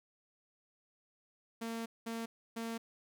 sawtooth tone bursts at uneven times, 228.4 Hz, A#3, 35 cents flat, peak -34 dBFS, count 3, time 1.61-1.86 / 2.06-2.26 / 2.56-2.78 s, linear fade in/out 10 ms, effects none

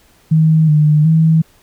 sine tone with pitch steps, 158.4 / 151.2 / 160.6 Hz, D#3 / D#3 / E3, +31 / -49 / -45 cents, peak -7 dBFS, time 0.31-1.42 s, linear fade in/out 10 ms, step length 370 ms, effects pink hiss -51 dBFS RMS until 1.62 s

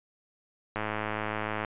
click train, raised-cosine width 0.5 ms, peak -16 dBFS, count 96, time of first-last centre 0.76-1.648 s, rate 107 Hz, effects resampled to 8000 Hz

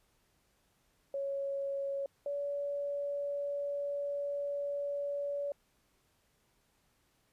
sine tone pair in turn, 554.4 / 570.3 Hz, C#5 / C#5, 0 / +49 cents, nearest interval unison, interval 49 cents, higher second, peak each -33 / -33 dBFS, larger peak neither, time 1.14-2.06 / 2.26-5.52 s, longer second, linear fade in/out 2 ms, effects pink hiss -73 dBFS RMS until 7.32 s + resampled to 32000 Hz

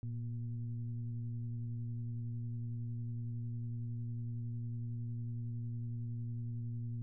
sine tone with frequency modulation, 116.54 Hz, A#2, in tune, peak -37 dBFS, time 0.03-7.02 s, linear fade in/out 0 ms, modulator 122 Hz, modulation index 0.52, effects none

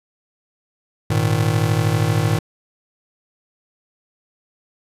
square chord, Ab suspended second, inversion none, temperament just, 103.83 / 116.8 / 155.74 Hz, Ab2 / Bb2 / Eb3, 0 / +4 / +2 cents, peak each -21 dBFS, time 1.1-2.39 s, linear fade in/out 5 ms, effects resampled to 32000 Hz

